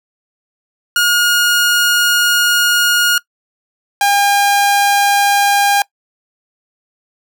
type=tone pair in turn; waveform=sawtooth; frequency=1432 / 806.2 Hz; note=F6 / G5; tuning=+43 / +48 cents; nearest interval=minor seventh; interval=995 cents; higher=first; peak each=-6 dBFS; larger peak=neither; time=0.96-3.18 / 4.01-5.82 s; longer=first; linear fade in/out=2 ms; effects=noise-tail reverb RT60 0.1 s tail -22 dB re dry